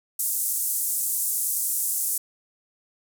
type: band-pass noise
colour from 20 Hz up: white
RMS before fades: -26 dBFS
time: 0.19-2.18 s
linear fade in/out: 5 ms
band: 7800 to 14000 Hz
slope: 24 dB/octave
effects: none